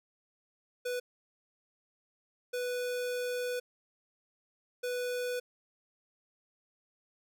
square tone bursts at uneven times, 493.9 Hz, B4, in tune, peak -33 dBFS, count 3, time 0.85-1 / 2.53-3.6 / 4.83-5.4 s, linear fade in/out 10 ms, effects none

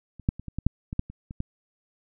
clicks, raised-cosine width 5 ms, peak -30 / -9 / -25 / -23 / -17 / -7 / -20 / -11 / -27 / -25 / -16 dBFS, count 11, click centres 0.197 / 0.289 / 0.396 / 0.483 / 0.586 / 0.666 / 0.929 / 0.994 / 1.1 / 1.309 / 1.404 s, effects none

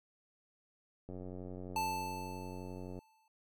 click train, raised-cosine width 2 ms, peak -33 dBFS, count 175, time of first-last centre 1.09-2.99 s, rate 91.6 Hz
square tone with exponential decay, 880 Hz, A5, in tune, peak -32 dBFS, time 1.76-3.28 s, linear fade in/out 2 ms, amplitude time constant 330 ms
effects none

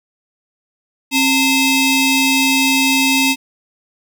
sawtooth ring-modulated tone, 1172 Hz, D6, 4 cents flat, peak -5 dBFS, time 1.11-3.36 s, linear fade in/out 50 ms, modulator 1440 Hz, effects none

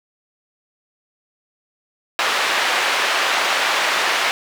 white band-pass noise, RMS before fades -19 dBFS, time 2.19-4.31 s, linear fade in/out 0 ms, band 610 to 2600 Hz, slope 12 dB/octave, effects none

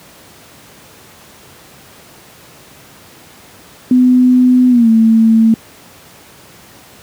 sine tone with pitch glide, 251.6 to 224.2 Hz, B3 to A3, +32 to +33 cents, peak -5 dBFS, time 3.91-5.54 s, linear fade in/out 2 ms, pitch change -199 cents, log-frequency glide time 4.69-4.89 s, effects pink hiss -40 dBFS RMS until 7.02 s + high-pass 100 Hz 12 dB/octave

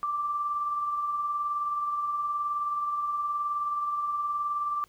sine tone with tremolo, 1174.7 Hz, D6, in tune, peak -25 dBFS, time 0.03-4.84 s, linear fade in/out 0 ms, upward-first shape triangle, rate 19 Hz, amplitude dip 40%, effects pink hiss -62 dBFS RMS until 4.88 s

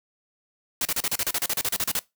white noise bursts, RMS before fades -25 dBFS, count 16, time 0.81-1.992 s, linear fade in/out 2 ms, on 42 ms, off 34 ms, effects noise-tail reverb RT60 0.2 s tail -21 dB re dry

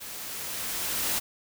white noise with level ramp, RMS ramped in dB -40 to -27 dBFS, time 0-1.2 s, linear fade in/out 20 ms, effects none

